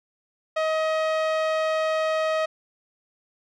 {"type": "tone with low-pass filter", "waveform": "sawtooth", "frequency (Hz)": 632, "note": "D#5", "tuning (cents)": 27, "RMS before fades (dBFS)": -24, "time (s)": [0.56, 2.46], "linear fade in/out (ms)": 10, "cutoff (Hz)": 3600, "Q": 0.52, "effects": []}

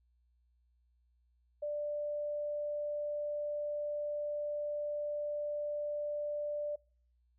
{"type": "tone", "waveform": "sine", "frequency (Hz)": 590, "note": "D5", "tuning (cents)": 8, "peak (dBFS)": -34, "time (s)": [1.62, 6.76], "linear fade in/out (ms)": 10, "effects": ["noise-tail reverb RT60 0.5 s tail -26 dB re dry", "added 60 Hz sine -69 dBFS peak until 7.38 s"]}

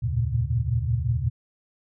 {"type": "tone cluster", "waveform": "sine", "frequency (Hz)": [75, 87.1, 114.1, 119.6, 138], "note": ["D2", "F2", "A#2", "A#2", "C#3"], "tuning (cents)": [37, -4, -37, 45, -7], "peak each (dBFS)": [-29, -31, -26, -26, -32], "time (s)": [0.02, 1.3], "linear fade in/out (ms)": 20, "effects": []}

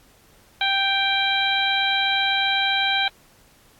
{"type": "harmonic tone with a mistuned harmonic", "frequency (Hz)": 784, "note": "G5", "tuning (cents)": 0, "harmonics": [1, 2, 3, 4, 5], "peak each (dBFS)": [-25, -25, -25, -25, -25], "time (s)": [0.61, 3.08], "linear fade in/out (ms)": 2, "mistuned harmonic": 4, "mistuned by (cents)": 24, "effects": ["pink hiss -55 dBFS RMS until 3.79 s", "AAC 64 kbps"]}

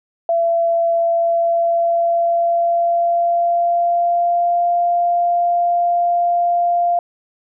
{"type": "tone with pitch glide", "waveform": "sine", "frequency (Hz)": [674, 696.2], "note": ["E5", "F5"], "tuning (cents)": [38, -6], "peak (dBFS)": -13, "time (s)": [0.29, 6.99], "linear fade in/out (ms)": 2, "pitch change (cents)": 56, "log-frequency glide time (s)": [0.96, 4.67], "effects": []}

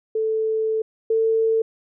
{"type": "tone pair in turn", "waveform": "sine", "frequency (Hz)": [440, 447.2], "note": ["A4", "A4"], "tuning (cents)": [0, 28], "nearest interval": "unison", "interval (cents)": 28, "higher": "second", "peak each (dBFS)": [-19, -16], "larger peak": "second", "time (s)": [[0.15, 0.82], [1.1, 1.62]], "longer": "first", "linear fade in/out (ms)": 5, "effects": []}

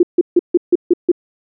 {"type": "tone bursts", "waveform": "sine", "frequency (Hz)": 350.6, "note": "F4", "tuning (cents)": 7, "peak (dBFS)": -6, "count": 7, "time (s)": [0, 1.117], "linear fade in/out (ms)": 5, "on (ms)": 31, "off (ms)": 150, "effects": []}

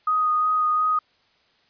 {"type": "tone with vibrato", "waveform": "sine", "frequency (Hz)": 1244.5, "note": "D#6", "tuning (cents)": 0, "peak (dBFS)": -18, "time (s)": [0.07, 0.99], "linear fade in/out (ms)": 5, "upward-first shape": "sine", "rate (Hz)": 2.8, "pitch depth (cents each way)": 12, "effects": ["white hiss -62 dBFS RMS until 1.69 s", "resampled to 11025 Hz"]}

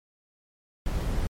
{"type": "noise", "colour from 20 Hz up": "brown", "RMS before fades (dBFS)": -27, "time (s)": [0.86, 1.27], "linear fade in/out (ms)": 2, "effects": ["MP3 64 kbps"]}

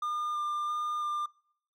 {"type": "tone with vibrato", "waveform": "triangle", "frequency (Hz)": 1203, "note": "D6", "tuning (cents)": 41, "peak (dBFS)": -28, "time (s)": [0.02, 1.26], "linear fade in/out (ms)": 5, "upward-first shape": "square", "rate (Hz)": 1.5, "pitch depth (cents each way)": 9, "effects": ["noise-tail reverb RT60 0.7 s tail -25 dB re dry"]}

